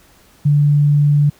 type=tone; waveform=sine; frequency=146 Hz; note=D3; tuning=10 cents flat; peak=-9 dBFS; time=0.45-1.3 s; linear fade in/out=10 ms; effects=pink hiss -50 dBFS RMS until 1.39 s